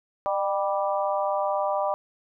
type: harmonic tone with a mistuned harmonic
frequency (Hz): 196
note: G3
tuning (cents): 0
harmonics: 3 / 4 / 5 / 6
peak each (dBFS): -26 / -28 / -30 / -32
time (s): 0.26-1.94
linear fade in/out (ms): 0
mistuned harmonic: 3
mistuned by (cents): +41
effects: none